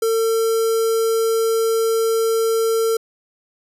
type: tone with notch filter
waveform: square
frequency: 450 Hz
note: A4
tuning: 39 cents sharp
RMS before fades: -18 dBFS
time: 0.02-2.97 s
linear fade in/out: 5 ms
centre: 2500 Hz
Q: 0.77
effects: resampled to 32000 Hz